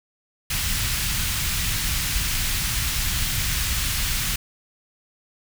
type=band-stop noise; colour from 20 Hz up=pink; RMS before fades=-24 dBFS; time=0.5-4.36 s; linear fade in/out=5 ms; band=120 to 1900 Hz; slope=12 dB/octave; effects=none